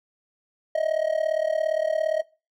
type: tone with amplitude modulation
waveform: triangle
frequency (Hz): 631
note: D#5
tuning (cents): +24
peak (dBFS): -16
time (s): 0.75-2.22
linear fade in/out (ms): 5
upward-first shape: sine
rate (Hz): 37.4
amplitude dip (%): 90
effects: noise-tail reverb RT60 0.3 s tail -20 dB re dry